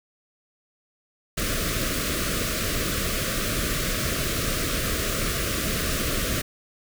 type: band-stop noise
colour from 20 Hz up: pink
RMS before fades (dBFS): -26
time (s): 1.37-6.42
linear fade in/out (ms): 10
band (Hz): 670 to 1100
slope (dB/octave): 96
effects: none